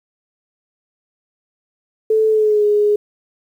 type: tone with pitch glide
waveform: sine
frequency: 437.4 to 416.4 Hz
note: A4 to G#4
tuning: -10 to +5 cents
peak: -11 dBFS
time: 2.1-2.96 s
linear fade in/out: 5 ms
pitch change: -85 cents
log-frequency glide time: 2.29-2.64 s
effects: 8-bit